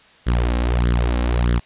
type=tone with flanger; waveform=sawtooth; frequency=59.6 Hz; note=A#1; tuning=39 cents sharp; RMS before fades=-18 dBFS; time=0.26-1.6 s; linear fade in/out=20 ms; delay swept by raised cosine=0.57 to 3.77 ms; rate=1.6 Hz; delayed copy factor=+0.7; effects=white hiss -50 dBFS RMS until 1.65 s + resampled to 8000 Hz